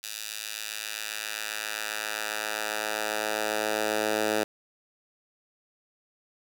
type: tone with high-pass filter sweep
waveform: 10% pulse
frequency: 107.5 Hz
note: A2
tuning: 40 cents flat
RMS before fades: -31 dBFS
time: 0.03-4.44 s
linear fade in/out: 10 ms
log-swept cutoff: 3800 to 380 Hz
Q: 0.81
effects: none